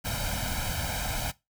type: noise with comb filter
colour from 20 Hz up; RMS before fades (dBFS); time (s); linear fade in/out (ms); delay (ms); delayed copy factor
pink; -31; 0.04-1.32; 20; 1.3; +0.9
effects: noise-tail reverb RT60 0.2 s tail -19 dB re dry